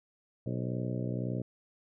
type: harmonic tone with a mistuned harmonic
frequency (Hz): 61.74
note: B1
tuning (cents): 0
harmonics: 2 / 3 / 4 / 5 / 6 / 7 / 8 / 9 / 10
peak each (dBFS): -34 / -38 / -40 / -42 / -44 / -45 / -46 / -47 / -48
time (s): 0.46-1.42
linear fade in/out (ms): 5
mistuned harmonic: 8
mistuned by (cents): +66
effects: none